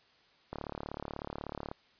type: click train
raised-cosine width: 1 ms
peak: -24 dBFS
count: 44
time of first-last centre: 0.53-1.715 s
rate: 36.3 Hz
effects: white hiss -65 dBFS RMS until 1.99 s + resampled to 11025 Hz